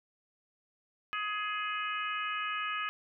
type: harmonic tone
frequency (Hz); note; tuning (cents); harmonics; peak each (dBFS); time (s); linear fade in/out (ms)
419.3; G#4; +17; 3 / 4 / 5 / 6 / 7; -35 / -39 / -43 / -39 / -42; 1.13-2.89; 0
effects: none